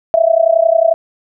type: tone with amplitude modulation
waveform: sine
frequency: 660 Hz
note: E5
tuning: 2 cents sharp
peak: -4 dBFS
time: 0.14-0.94 s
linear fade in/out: 0 ms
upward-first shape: sine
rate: 31.1 Hz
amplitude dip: 90%
effects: none